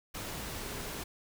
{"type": "tone in noise", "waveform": "sine", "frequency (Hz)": 408.2, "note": "G#4", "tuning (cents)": -30, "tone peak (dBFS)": -49, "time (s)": [0.63, 0.89], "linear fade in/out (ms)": 10, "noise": "pink", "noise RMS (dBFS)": -40, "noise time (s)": [0.14, 1.04], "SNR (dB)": -12, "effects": []}